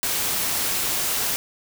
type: noise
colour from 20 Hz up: white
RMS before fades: -24 dBFS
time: 0.03-1.36 s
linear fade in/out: 0 ms
effects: none